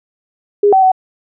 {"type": "tone with pitch steps", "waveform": "sine", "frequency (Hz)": [409.3, 764, 751], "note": ["G#4", "G5", "F#5"], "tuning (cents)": [-25, -45, 26], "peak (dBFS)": -6, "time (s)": [0.63, 0.918], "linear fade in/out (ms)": 5, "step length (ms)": 96, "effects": []}